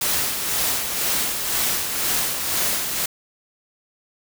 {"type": "noise with tremolo", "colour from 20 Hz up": "white", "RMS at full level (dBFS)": -21, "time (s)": [0.01, 3.06], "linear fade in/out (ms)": 5, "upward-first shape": "sine", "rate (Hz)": 2, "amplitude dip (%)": 45, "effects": []}